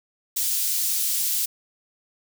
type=high-pass noise; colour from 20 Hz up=white; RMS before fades=-24 dBFS; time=0.36-1.46 s; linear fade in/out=10 ms; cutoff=4700 Hz; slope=12 dB/octave; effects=none